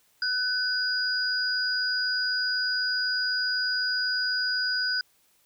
sine tone pair together, 1502 / 4894 Hz, F#6 / D#8, +26 / -29 cents, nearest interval octave + minor sixth, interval 2045 cents, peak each -27 dBFS, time 0.22-5.01 s, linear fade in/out 2 ms, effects white hiss -65 dBFS RMS until 5.45 s

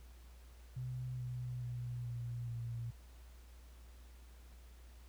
sine tone with pitch steps, 126.5 / 124.18 / 121.91 / 119.68 / 117.48 Hz, B2 / B2 / B2 / A#2 / A#2, +42 / +10 / -22 / +46 / +14 cents, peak -39 dBFS, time 0.76-2.91 s, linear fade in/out 10 ms, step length 430 ms, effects added 60 Hz sine -54 dBFS peak until 5.08 s + pink hiss -66 dBFS RMS until 5.08 s

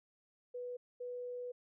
sine tone bursts at uneven times, 492.2 Hz, B4, 6 cents flat, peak -40 dBFS, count 2, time 0.54-0.77 / 1-1.52 s, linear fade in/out 10 ms, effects none

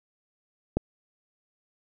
click, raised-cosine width 2 ms, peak -10 dBFS, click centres 0.77 s, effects none

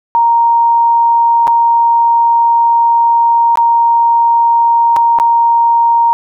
sine tone with dropouts, 932.3 Hz, A#5, in tune, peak -6 dBFS, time 0.15-6.13 s, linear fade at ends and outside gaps 0 ms, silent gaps 1.471-1.478 / 3.556-3.573 / 4.963-4.967 / 5.187-5.199 s, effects none

